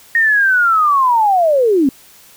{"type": "linear sweep", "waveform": "sine", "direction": "down", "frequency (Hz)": [1864.7, 250.1], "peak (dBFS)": -9, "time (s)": [0.15, 1.89], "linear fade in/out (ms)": 2, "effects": ["white hiss -44 dBFS RMS until 2.36 s"]}